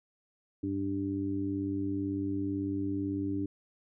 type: harmonic tone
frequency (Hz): 98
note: G2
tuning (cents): 0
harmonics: 1 / 2 / 3 / 4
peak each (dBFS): -38 / -42 / -31 / -42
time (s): 0.63-3.46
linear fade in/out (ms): 5
effects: none

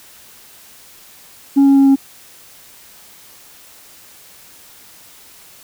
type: tone with pitch steps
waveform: sine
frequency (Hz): 277.2 / 275.6 / 274 / 272.4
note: C#4 / C#4 / C#4 / C#4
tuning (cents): 0 / -10 / -20 / -30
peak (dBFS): -4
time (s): 1.56-1.96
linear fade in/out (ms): 20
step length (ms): 100
effects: tanh soft clip ceiling -6 dBFS + white hiss -43 dBFS RMS until 5.63 s

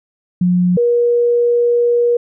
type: tone pair in turn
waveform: sine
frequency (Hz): 179 / 477.9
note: F3 / A#4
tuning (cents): +43 / +43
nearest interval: octave + perfect fourth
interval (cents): 1700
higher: second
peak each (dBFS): -10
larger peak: neither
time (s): 0.41-0.77 / 0.77-2.17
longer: second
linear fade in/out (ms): 5
effects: none

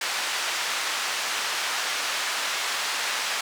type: band-pass noise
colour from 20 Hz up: pink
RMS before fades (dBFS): -28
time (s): 0.01-3.41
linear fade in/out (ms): 5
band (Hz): 1100 to 6700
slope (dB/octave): 12
effects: none

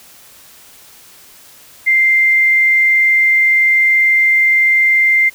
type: tone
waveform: sine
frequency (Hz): 2093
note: C7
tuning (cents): 0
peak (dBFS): -8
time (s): 1.86-5.3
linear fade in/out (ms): 20
effects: white hiss -42 dBFS RMS until 5.34 s

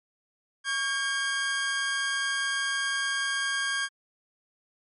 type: tone pair together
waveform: sawtooth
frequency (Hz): 1119 / 1613.5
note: C#6 / G6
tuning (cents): +16 / +50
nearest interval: tritone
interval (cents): 634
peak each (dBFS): -32 / -23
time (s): 0.64-3.89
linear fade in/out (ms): 50
effects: MP3 48 kbps

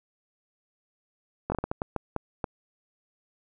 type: slowing click train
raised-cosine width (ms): 1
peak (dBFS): -14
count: 10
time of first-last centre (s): 1.5-2.442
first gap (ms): 20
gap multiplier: 1.39
effects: none

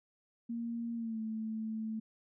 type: tone with pitch glide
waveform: sine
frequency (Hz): 233.1 to 220.1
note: A#3 to A3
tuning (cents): 0 to +1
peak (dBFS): -35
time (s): 0.49-2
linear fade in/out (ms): 10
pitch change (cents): -99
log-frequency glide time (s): 0.95-1.2
effects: none

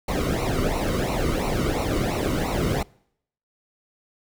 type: noise with flanger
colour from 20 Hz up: brown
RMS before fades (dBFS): -24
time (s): 0.08-2.83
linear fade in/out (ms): 5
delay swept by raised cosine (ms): 0.6 to 1.22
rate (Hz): 2.9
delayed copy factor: -0.8
effects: noise-tail reverb RT60 0.7 s tail -25 dB re dry

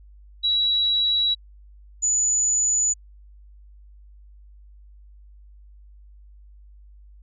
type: tone pair in turn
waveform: sine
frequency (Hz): 3897 / 6944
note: B7 / A8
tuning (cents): -24 / -24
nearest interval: minor seventh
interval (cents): 1000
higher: second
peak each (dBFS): -18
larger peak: neither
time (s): 0.43-1.35 / 2.02-2.94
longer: neither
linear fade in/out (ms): 20
effects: added 50 Hz sine -45 dBFS peak until 7.22 s

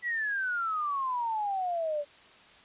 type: exponential sweep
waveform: sine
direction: down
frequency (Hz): 1975.5 to 571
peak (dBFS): -28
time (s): 0.02-2.05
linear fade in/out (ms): 50
effects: white hiss -55 dBFS RMS until 2.64 s + resampled to 8000 Hz

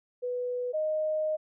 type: tone pair in turn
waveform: sine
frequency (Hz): 493.9 / 619.9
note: B4 / D#5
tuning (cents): 0 / -7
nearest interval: major third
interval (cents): 393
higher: second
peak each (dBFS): -29 / -26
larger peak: second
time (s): 0.22-0.73 / 0.73-1.37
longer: second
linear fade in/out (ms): 20
effects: none

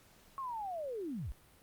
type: linear sweep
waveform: sine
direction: down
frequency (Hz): 1106 to 36.71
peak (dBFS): -37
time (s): 0.38-1.32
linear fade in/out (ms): 0
effects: pink hiss -63 dBFS RMS until 1.62 s + Opus 48 kbps

